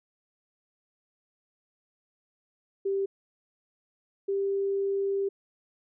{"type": "tone pair in turn", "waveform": "sine", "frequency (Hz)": [392, 394.5], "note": ["G4", "G4"], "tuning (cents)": [0, 11], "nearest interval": "unison", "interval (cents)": 11, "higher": "second", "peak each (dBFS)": [-25, -25], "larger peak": "neither", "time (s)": [[2.85, 3.06], [4.28, 5.29]], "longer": "second", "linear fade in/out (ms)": 10, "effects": []}